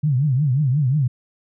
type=tone with vibrato; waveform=sine; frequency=138 Hz; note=C#3; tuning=7 cents flat; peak=-15 dBFS; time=0.03-1.08 s; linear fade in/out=10 ms; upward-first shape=triangle; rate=5.6 Hz; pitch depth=240 cents each way; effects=none